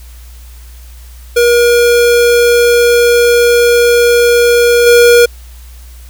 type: tone with level steps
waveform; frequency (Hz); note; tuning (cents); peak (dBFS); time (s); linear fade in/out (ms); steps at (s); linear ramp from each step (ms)
square; 477.4; A#4; +41; -6 / -3; 1.36-5.26; 10; 4.86; 10
effects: added 60 Hz sine -30 dBFS peak until 6.09 s + white hiss -42 dBFS RMS until 6.09 s